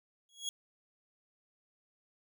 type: tone with exponential growth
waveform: 25% pulse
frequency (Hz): 3322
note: G#7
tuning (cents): 0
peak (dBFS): -28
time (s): 0.29-0.49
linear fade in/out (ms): 1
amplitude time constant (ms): 43
effects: none